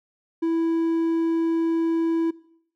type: tone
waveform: triangle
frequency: 329.6 Hz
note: E4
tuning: in tune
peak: -18 dBFS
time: 0.42-2.31 s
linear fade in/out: 10 ms
effects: noise-tail reverb RT60 0.7 s tail -21 dB re dry